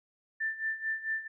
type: tone with tremolo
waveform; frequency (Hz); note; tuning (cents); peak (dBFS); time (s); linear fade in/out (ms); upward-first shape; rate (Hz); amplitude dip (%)
sine; 1775; A6; +15; -28; 0.4-1.28; 10; sine; 4.5; 80
effects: none